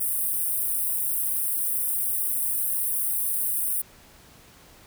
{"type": "high-pass noise", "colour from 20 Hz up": "white", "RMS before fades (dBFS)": -26, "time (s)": [0, 3.82], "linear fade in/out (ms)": 10, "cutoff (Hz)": 8700, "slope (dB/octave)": 96, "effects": ["pink hiss -52 dBFS RMS until 4.86 s"]}